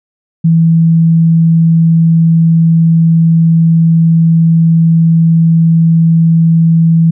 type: tone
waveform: sine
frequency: 164.4 Hz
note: E3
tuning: 4 cents flat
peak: -4 dBFS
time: 0.44-7.11 s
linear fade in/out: 10 ms
effects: none